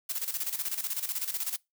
blue noise with tremolo, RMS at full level -31 dBFS, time 0.09-1.57 s, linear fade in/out 10 ms, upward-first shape square, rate 16 Hz, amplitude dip 70%, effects noise-tail reverb RT60 0.2 s tail -24 dB re dry

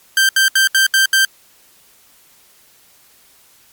sawtooth tone bursts, 1568 Hz, G6, in tune, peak -6 dBFS, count 6, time 0.17-1.25 s, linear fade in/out 2 ms, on 120 ms, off 72 ms, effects white hiss -50 dBFS RMS until 3.72 s + MP3 96 kbps

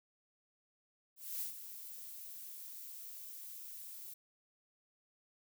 violet noise with ADSR envelope, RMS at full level -39 dBFS, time 1.16-4.14 s, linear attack 250 ms, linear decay 120 ms, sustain -10 dB, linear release 8 ms, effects none

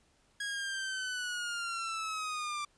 sawtooth linear sweep, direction down, 1654 to 1174.7 Hz, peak -31 dBFS, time 0.4-2.65 s, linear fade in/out 5 ms, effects pink hiss -69 dBFS RMS until 2.77 s + resampled to 22050 Hz

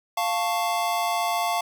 square chord, F augmented, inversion none, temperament equal with one note detuned, 698.5 / 884.6 / 1108.7 Hz, F5 / A5 / C#6, 0 / +9 / 0 cents, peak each -26 / -29 / -30 dBFS, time 0.17-1.61 s, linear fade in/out 5 ms, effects none

